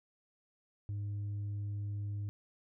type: tone with tanh clipping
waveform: sine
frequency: 102.3 Hz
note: G#2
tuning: 26 cents flat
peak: -36 dBFS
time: 0.89-2.29 s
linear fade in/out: 0 ms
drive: 2 dB
effects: none